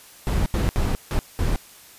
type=noise bursts at uneven times; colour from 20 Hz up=brown; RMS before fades=-21 dBFS; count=5; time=0.27-0.46 / 0.54-0.69 / 0.76-0.95 / 1.11-1.19 / 1.39-1.56 s; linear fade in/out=0 ms; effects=white hiss -47 dBFS RMS until 1.98 s + resampled to 32000 Hz